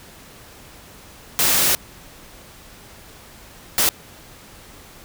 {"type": "noise bursts at uneven times", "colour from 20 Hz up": "white", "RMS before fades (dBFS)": -17, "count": 2, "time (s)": [[1.39, 1.75], [3.78, 3.89]], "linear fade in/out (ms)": 0, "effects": ["pink hiss -44 dBFS RMS until 5.04 s"]}